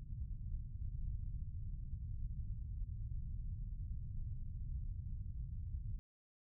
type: low-pass noise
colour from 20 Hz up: pink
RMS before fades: -43 dBFS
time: 0-5.99 s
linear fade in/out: 0 ms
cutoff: 120 Hz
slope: 24 dB/octave
effects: none